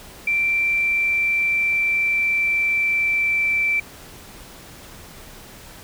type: tone with pitch glide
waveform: sine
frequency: 2349 to 2333 Hz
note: D7 to D7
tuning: 0 to -12 cents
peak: -17 dBFS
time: 0.27-3.8 s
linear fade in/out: 5 ms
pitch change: -12 cents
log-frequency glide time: 0.61-3.61 s
effects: pink hiss -42 dBFS RMS until 5.83 s